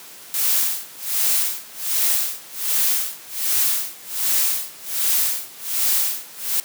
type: noise with tremolo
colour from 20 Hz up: blue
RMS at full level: -18 dBFS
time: 0.34-6.6 s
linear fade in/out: 0 ms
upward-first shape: sine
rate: 1.3 Hz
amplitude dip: 100%
effects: white hiss -41 dBFS RMS until 6.64 s + high-pass 150 Hz 12 dB/octave